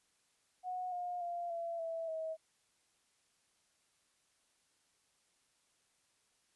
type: tone with pitch steps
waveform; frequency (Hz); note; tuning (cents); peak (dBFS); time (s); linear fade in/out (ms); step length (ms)
sine; 732 / 712.8 / 694.1 / 675.9 / 658.2 / 640.9; F#5 / F5 / F5 / E5 / E5 / E5; -19 / +35 / -11 / +43 / -3 / -49; -37; 0.63-2.37; 50; 290
effects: white hiss -75 dBFS RMS until 6.55 s + resampled to 24000 Hz